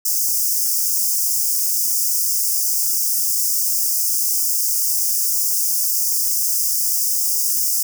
white high-pass noise, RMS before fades -19 dBFS, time 0.05-7.83 s, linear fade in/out 5 ms, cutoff 5000 Hz, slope 96 dB/octave, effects none

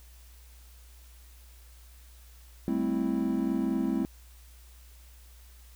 triangle chord, A minor seventh, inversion third, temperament equal, 196 / 220 / 261.6 / 329.6 Hz, G3 / A3 / C4 / E4, 0 / 0 / 0 / 0 cents, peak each -31 / -30 / -28 / -30 dBFS, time 2.68-4.05 s, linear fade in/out 0 ms, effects added 60 Hz sine -50 dBFS peak until 5.75 s + white hiss -59 dBFS RMS until 5.75 s

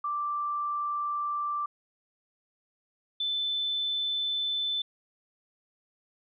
sine tone pair in turn, 1174.7 / 3520 Hz, D6 / A7, 0 / 0 cents, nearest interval octave + perfect fifth, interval 1900 cents, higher second, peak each -28 / -27 dBFS, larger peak second, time 0.04-1.66 / 3.2-4.82 s, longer neither, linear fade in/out 5 ms, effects none

